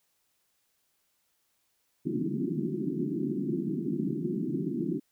white band-pass noise, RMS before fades -31 dBFS, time 2.05-5 s, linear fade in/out 20 ms, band 140 to 370 Hz, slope 96 dB/octave, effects white hiss -74 dBFS RMS until 5.11 s

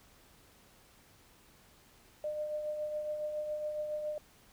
sine tone with tremolo, 604 Hz, D5, 48 cents sharp, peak -32 dBFS, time 2.24-4.18 s, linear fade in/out 2 ms, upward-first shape triangle, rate 7.2 Hz, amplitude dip 45%, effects pink hiss -62 dBFS RMS until 4.52 s

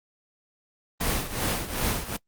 pink noise with tremolo, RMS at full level -24 dBFS, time 1-2.17 s, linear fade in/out 10 ms, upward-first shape triangle, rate 2.6 Hz, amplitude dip 80%, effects noise-tail reverb RT60 0.1 s tail -26 dB re dry + Opus 24 kbps

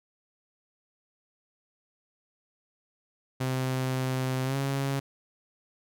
sawtooth tone with pitch glide, 130 to 137.33 Hz, C3 to C#3, -11 to -16 cents, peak -23 dBFS, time 3.4-5 s, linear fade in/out 10 ms, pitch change +95 cents, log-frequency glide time 4.44-4.56 s, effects none

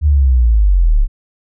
sine linear sweep, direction down, 76.8 to 32 Hz, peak -7 dBFS, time 0.01-1.08 s, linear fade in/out 50 ms, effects none

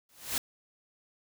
white noise with exponential growth, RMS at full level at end -27 dBFS, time 0.09-0.38 s, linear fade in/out 2 ms, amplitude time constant 62 ms, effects none

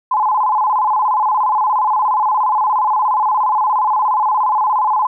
sine tone with vibrato, 932.3 Hz, A#5, in tune, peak -12 dBFS, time 0.11-5.07 s, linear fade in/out 5 ms, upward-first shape square, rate 17 Hz, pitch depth 150 cents each way, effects none

